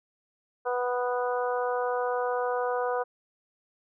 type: harmonic tone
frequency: 246.9 Hz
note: B3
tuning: in tune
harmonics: 2 / 3 / 4 / 5 / 6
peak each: -28 / -32 / -34 / -36 / -38 dBFS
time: 0.65-3.04 s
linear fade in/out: 20 ms
effects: none